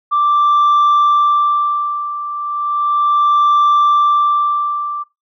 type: tone with tremolo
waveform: sine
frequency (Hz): 1174.7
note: D6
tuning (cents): 0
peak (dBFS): -6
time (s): 0.11-5.04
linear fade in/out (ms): 20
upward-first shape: sine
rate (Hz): 0.35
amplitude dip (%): 80
effects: noise-tail reverb RT60 0.2 s tail -21 dB re dry + tanh soft clip ceiling -7 dBFS